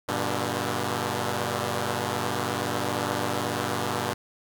5% pulse chord, G major, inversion none, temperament equal with one note detuned, 98 / 120.44 / 146.83 Hz, G2 / B2 / D3, 0 / -43 / 0 cents, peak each -19 / -18 / -22 dBFS, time 0.08-4.14 s, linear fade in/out 10 ms, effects none

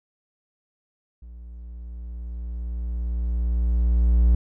triangle tone with level ramp, 58.8 Hz, A#1, 16 cents sharp, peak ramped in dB -37 to -11 dBFS, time 1.22-4.35 s, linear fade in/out 5 ms, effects none

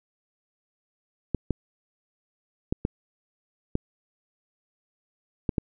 clicks, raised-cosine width 3 ms, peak -11 dBFS, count 7, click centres 1.347 / 1.507 / 2.725 / 2.851 / 3.754 / 5.492 / 5.582 s, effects none

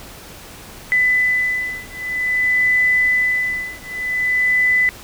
sine beating tone pair, 2000 / 2000.52 Hz, B6 / B6, +21 / +22 cents, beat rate 0.52 Hz, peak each -18 dBFS, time 0.92-4.89 s, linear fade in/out 0 ms, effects pink hiss -38 dBFS RMS until 5.03 s

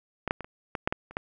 clicks, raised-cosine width 0.5 ms, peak -14 / -9 / -22 / -29 / -15 / -9 / -13 / -30 / -14 dBFS, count 9, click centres 0.277 / 0.309 / 0.407 / 0.445 / 0.752 / 0.875 / 0.925 / 1.11 / 1.169 s, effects none

